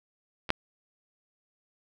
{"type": "clicks", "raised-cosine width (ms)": 0.3, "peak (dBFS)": [-21, -6], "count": 2, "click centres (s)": [0.492, 0.504], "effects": []}